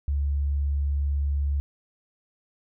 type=tone; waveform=sine; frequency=71 Hz; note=C#2; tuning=42 cents sharp; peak=-22 dBFS; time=0.08-1.6 s; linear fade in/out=0 ms; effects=none